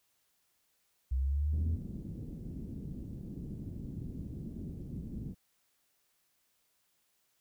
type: linear sweep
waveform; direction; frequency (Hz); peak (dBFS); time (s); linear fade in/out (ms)
sine; up; 63.3 to 83.6; -28; 1.11-1.76; 10
type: low-pass noise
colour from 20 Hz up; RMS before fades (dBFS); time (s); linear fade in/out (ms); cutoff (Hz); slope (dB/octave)
white; -42; 1.52-5.35; 20; 250; 24
effects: white hiss -75 dBFS RMS until 7.4 s